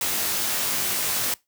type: noise with comb filter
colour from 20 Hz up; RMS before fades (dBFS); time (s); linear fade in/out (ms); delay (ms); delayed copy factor
white; -25; 0.01-1.34; 2; 20; +0.65
effects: noise-tail reverb RT60 0.2 s tail -22 dB re dry + high-pass 80 Hz 12 dB/octave